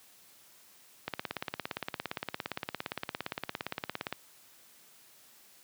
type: click train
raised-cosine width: 0.3 ms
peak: -17 dBFS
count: 54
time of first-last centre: 1.08-4.126 s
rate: 17.4 Hz
effects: white hiss -59 dBFS RMS until 5.63 s + high-pass 100 Hz 12 dB/octave

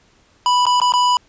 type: tone with dropouts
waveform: square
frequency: 987.8 Hz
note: B5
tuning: in tune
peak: -13 dBFS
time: 0.46-1.17 s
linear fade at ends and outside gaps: 1 ms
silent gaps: 0.655-0.666 / 0.801-0.816 / 0.922-0.937 s
effects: pink hiss -55 dBFS RMS until 1.28 s + resampled to 16000 Hz

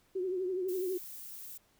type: tone with vibrato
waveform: sine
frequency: 370 Hz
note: F#4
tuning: in tune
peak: -31 dBFS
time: 0.15-0.98 s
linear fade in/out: 10 ms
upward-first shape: triangle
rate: 12 Hz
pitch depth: 81 cents each way
type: noise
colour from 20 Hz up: violet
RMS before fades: -46 dBFS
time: 0.68-1.58 s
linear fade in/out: 10 ms
effects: pink hiss -69 dBFS RMS until 1.79 s

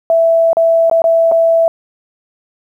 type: tone with dropouts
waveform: sine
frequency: 661 Hz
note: E5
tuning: 5 cents sharp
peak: -7 dBFS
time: 0.1-1.68 s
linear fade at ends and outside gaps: 1 ms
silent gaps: 0.531-0.569 / 0.898-0.913 / 1.019-1.041 / 1.315-1.32 s
effects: 8-bit

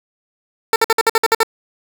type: tone bursts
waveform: 15% pulse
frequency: 450 Hz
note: A4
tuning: 39 cents sharp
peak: -4 dBFS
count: 9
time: 0.73-1.432 s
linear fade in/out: 2 ms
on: 30 ms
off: 54 ms
effects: none

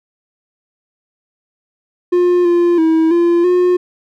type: tone with pitch steps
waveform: triangle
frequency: 355.1 / 347 / 322.2 / 343.6 / 359.2 Hz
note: F4 / F4 / E4 / F4 / F4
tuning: +29 / -11 / -39 / -28 / +49 cents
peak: -7 dBFS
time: 2.12-3.77 s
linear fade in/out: 10 ms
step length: 330 ms
effects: none

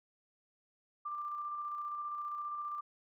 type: tone with tremolo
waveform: sine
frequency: 1184 Hz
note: D6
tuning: 14 cents sharp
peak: -36 dBFS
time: 1.05-2.81 s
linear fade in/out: 10 ms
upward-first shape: square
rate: 15 Hz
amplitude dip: 25%
effects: none

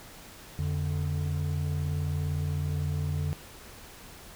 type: tone pair together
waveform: triangle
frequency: 87.31 / 146.84 Hz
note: F2 / D3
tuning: 0 / 0 cents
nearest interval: major sixth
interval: 900 cents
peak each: -28 dBFS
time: 0.59-3.33 s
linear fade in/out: 0 ms
effects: pink hiss -48 dBFS RMS until 4.35 s

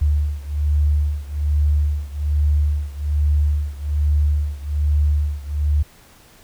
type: beating tone pair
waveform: sine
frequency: 73.42 / 74.62 Hz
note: D2 / D2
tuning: 0 / +28 cents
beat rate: 1.2 Hz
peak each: -18 / -20 dBFS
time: 0.01-5.83 s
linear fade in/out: 10 ms
effects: pink hiss -49 dBFS RMS until 6.43 s

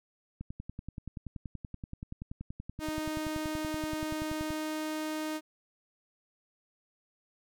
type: click train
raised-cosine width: 5 ms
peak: -27 dBFS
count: 44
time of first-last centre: 0.41-4.505 s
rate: 10.5 Hz
type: tone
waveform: sawtooth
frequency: 310 Hz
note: D#4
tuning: 6 cents flat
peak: -29 dBFS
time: 2.79-5.41 s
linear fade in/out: 50 ms
effects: none

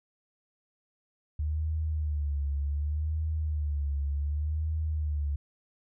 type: tone with vibrato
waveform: sine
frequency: 74.5 Hz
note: D2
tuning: 25 cents sharp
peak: -27 dBFS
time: 1.39-5.36 s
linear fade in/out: 5 ms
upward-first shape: sine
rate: 0.67 Hz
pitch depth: 94 cents each way
effects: none

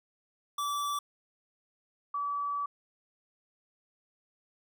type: tone pair in turn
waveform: square / sine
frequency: 1158 / 1148 Hz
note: D6 / D6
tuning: -25 / -40 cents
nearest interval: unison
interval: 15 cents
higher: first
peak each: -31 / -30 dBFS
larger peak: second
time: 0.58-0.99 / 2.14-2.66 s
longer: second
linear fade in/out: 5 ms
effects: none

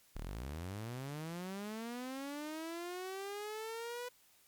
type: linear sweep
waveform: sawtooth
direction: up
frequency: 30.67 to 495.4 Hz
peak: -37 dBFS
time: 0.15-4.09 s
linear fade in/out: 10 ms
effects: white hiss -67 dBFS RMS until 4.47 s + MP3 96 kbps

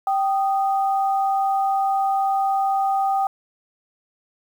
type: tone pair together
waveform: sine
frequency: 779.9 / 1238 Hz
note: G5 / D#6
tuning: -9 / -9 cents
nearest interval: minor sixth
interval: 800 cents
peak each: -18 / -28 dBFS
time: 0.07-3.27 s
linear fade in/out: 2 ms
effects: 8-bit

